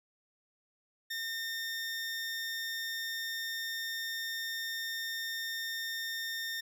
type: tone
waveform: 20% pulse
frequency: 1820 Hz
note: A#6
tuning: 42 cents flat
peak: -30 dBFS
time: 1.1-6.61 s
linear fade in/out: 10 ms
effects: none